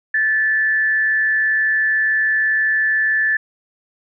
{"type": "tone with frequency modulation", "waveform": "sine", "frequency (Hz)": 1747, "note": "A6", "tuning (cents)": -13, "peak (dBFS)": -14, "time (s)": [0.14, 3.37], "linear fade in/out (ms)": 5, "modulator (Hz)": 158, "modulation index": 0.3, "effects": []}